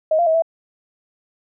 sine tone with pitch steps, 629 / 690 / 641 / 658 Hz, D#5 / F5 / E5 / E5, +19 / -21 / -49 / -3 cents, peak -13 dBFS, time 0.11-0.422 s, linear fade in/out 5 ms, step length 78 ms, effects none

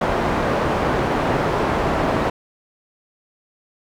white low-pass noise, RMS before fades -20 dBFS, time 0.01-2.3 s, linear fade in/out 5 ms, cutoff 880 Hz, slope 12 dB/octave, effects none

